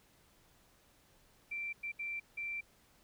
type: tone bursts at uneven times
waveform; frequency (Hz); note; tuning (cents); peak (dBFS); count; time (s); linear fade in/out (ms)
sine; 2349; D7; 0; -37; 4; 1.51-1.73 / 1.83-1.92 / 1.99-2.2 / 2.37-2.61; 10
effects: pink hiss -67 dBFS RMS until 3.03 s